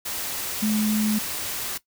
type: tone in noise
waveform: sine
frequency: 213.8 Hz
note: A3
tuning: 49 cents flat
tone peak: -20 dBFS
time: 0.62-1.19 s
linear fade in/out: 10 ms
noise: white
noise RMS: -30 dBFS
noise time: 0.05-1.78 s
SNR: +7 dB
effects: noise-tail reverb RT60 0.1 s tail -17 dB re dry